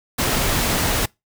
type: noise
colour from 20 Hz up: pink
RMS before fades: -20 dBFS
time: 0.18-1.06 s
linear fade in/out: 10 ms
effects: noise-tail reverb RT60 0.2 s tail -24 dB re dry